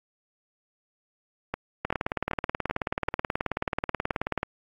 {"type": "two click trains", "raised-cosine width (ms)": 0.5, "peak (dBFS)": [-13, -11], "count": [5, 49], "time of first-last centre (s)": [[1.54, 3.084], [1.85, 4.431]], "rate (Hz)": [2.59, 18.6], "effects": ["AAC 64 kbps"]}